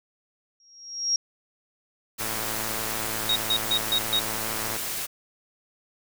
sine tone with exponential growth, 5600 Hz, F8, 4 cents sharp, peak -18 dBFS, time 0.6-1.16 s, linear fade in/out 2 ms, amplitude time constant 120 ms
white noise, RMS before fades -31 dBFS, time 2.18-5.07 s, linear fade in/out 20 ms
click train, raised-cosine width 0.5 ms, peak -18 dBFS, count 282, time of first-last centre 2.21-4.765 s, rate 110 Hz
sine tone bursts, 3770 Hz, A#7, 19 cents sharp, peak -20 dBFS, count 5, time 3.29-4.195 s, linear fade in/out 5 ms, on 69 ms, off 140 ms
effects none

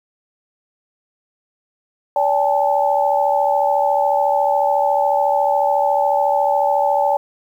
sine tone cluster, 573 / 799 / 873 Hz, D5 / G5 / A5, -43 / +33 / -14 cents, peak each -18 dBFS, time 2.16-7.17 s, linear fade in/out 2 ms, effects 8-bit

